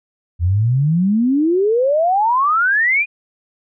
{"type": "exponential sweep", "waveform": "sine", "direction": "up", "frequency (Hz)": [81.7, 2489], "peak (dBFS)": -12, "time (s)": [0.39, 3.06], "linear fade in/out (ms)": 50, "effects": []}